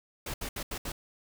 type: noise bursts at uneven times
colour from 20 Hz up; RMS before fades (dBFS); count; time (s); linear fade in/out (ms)
pink; -36; 5; 0.26-0.34 / 0.41-0.49 / 0.56-0.63 / 0.71-0.78 / 0.85-0.92; 5
effects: none